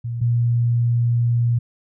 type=tone pair in turn; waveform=sine; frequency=118 / 118.82 Hz; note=A#2 / A#2; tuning=+22 / +34 cents; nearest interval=unison; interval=12 cents; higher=second; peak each=-23 / -15 dBFS; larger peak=second; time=0.04-0.21 / 0.21-1.59 s; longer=second; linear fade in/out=10 ms; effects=none